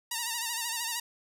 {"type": "tone with vibrato", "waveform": "5% pulse", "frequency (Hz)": 932.3, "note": "A#5", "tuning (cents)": 0, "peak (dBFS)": -19, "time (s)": [0.11, 1], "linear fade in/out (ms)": 5, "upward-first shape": "sine", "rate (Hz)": 13, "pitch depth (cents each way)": 64, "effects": []}